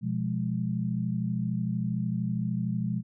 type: chord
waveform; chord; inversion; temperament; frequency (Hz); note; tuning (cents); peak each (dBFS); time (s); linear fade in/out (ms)
sine; F diminished; second; equal; 123.47 / 174.61 / 207.7; Cb3 / F3 / Ab3; 0 / 0 / 0; -31; 0.01-3.03; 50
effects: none